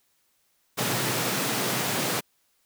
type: high-pass noise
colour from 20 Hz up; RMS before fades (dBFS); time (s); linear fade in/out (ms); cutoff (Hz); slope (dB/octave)
pink; -27; 0.77-2.21; 20; 110; 96
effects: white hiss -69 dBFS RMS until 2.65 s